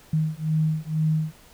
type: beating tone pair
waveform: sine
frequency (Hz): 155.56 / 157.66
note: D#3 / D#3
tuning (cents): 0 / +23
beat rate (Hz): 2.1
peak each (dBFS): -24 / -24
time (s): 0.13-1.33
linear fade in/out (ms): 5
effects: pink hiss -52 dBFS RMS until 1.53 s